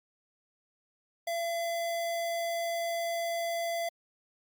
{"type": "tone", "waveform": "square", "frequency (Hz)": 677, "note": "E5", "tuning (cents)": 46, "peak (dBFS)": -31, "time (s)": [1.27, 3.89], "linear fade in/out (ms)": 5, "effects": ["Opus 48 kbps"]}